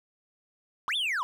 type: linear two-way sweep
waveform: triangle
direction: up then down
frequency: 932.3 to 3626 to 932.3 Hz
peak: -25 dBFS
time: 0.88-1.23 s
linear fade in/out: 0 ms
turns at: 0.96 s
effects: none